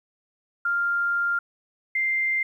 sine tone pair in turn, 1396.9 / 2093 Hz, F6 / C7, 0 / 0 cents, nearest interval perfect fifth, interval 700 cents, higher second, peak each -21 dBFS, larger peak neither, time 0.65-1.39 / 1.95-2.43 s, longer first, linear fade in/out 5 ms, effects 10-bit

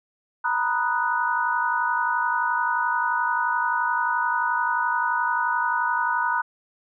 sine chord, B major seventh, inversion third, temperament equal with one note detuned, 932.3 / 983.8 / 1244.5 / 1480 Hz, A#5 / B5 / D#6 / F#6, 0 / -7 / 0 / 0 cents, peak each -26 / -26 / -29 / -25 dBFS, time 0.44-6.42 s, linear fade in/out 10 ms, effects none

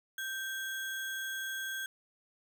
sine tone with sample-and-hold, 1568 Hz, G6, in tune, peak -35 dBFS, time 0.18-1.86 s, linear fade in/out 2 ms, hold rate 4900 Hz, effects none

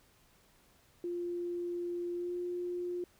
sine tone with pitch glide, 349.2 to 354.1 Hz, F4 to F4, 0 to +24 cents, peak -34 dBFS, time 1.04-3.04 s, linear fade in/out 2 ms, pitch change +24 cents, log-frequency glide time 2.14-2.33 s, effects pink hiss -66 dBFS RMS until 3.19 s

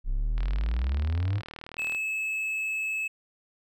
triangle exponential sweep, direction up, 30.87 to 107.3 Hz, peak -22 dBFS, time 0.04-1.42 s, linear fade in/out 50 ms
click train, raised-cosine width 0.3 ms, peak -24 dBFS, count 62, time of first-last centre 0.38-1.948 s, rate 38.9 Hz
triangle tone, 2596 Hz, E7, 27 cents flat, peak -26 dBFS, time 1.78-3.08 s, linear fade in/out 10 ms
effects none

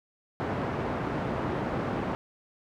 pink band-pass noise, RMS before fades -31 dBFS, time 0.4-2.15 s, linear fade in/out 0 ms, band 110 to 1200 Hz, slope 12 dB/octave, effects none

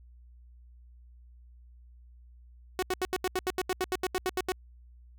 sawtooth tone bursts, 370 Hz, F#4, in tune, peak -23 dBFS, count 16, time 2.79-4.519 s, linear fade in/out 0 ms, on 34 ms, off 79 ms, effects added 60 Hz sine -51 dBFS peak until 5.18 s

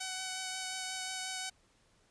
5% pulse tone with vibrato, 751 Hz, F#5, 26 cents sharp, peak -25 dBFS, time 0-1.5 s, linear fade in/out 10 ms, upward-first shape triangle, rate 5.6 Hz, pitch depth 15 cents each way, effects pink hiss -69 dBFS RMS until 2.1 s + resampled to 22050 Hz

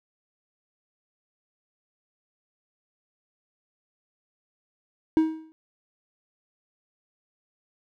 triangle tone with exponential decay, 317.6 Hz, D#4, 36 cents sharp, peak -12 dBFS, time 5.17-5.52 s, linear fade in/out 0 ms, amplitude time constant 76 ms, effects none

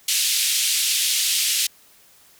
pink band-pass noise, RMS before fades -21 dBFS, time 0.08-1.67 s, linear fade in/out 5 ms, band 2800 to 13000 Hz, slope 24 dB/octave, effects white hiss -53 dBFS RMS until 2.39 s

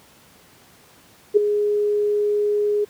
sine tone with ADSR envelope, 415.3 Hz, G#4, in tune, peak -7 dBFS, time 1.34-2.85 s, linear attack 29 ms, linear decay 8 ms, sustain -10 dB, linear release 13 ms, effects pink hiss -51 dBFS RMS until 2.89 s + high-pass 100 Hz 12 dB/octave

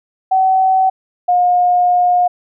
sine tone pair in turn, 758 / 715.5 Hz, F#5 / F5, +42 / +42 cents, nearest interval minor second, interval 100 cents, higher first, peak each -9 dBFS, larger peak neither, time 0.31-0.9 / 1.28-2.28 s, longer second, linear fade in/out 10 ms, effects none

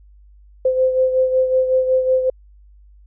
sine beating tone pair, 516 / 521.4 Hz, C5 / C5, -24 / -6 cents, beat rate 5.4 Hz, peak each -14 / -22 dBFS, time 0.65-2.3 s, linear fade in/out 5 ms, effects added 50 Hz sine -44 dBFS peak until 3.06 s

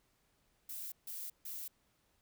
violet noise bursts, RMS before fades -44 dBFS, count 3, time 0.69-1.68 s, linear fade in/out 5 ms, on 230 ms, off 150 ms, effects pink hiss -75 dBFS RMS until 2.21 s

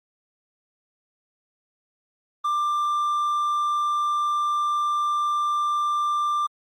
triangle tone, 1186 Hz, D6, 17 cents sharp, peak -19 dBFS, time 2.44-6.47 s, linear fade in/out 10 ms, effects Opus 24 kbps

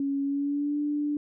sine tone with pitch glide, 278 to 293.9 Hz, C#4 to D4, +5 to +1 cents, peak -25 dBFS, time 0-1.17 s, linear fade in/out 2 ms, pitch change +96 cents, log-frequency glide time 0.23-0.79 s, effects none

